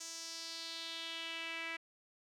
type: tone with band-pass filter sweep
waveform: sawtooth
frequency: 329.6 Hz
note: E4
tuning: in tune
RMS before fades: -44 dBFS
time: 0-1.77 s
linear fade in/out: 10 ms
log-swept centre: 6400 to 2200 Hz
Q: 3.1
effects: none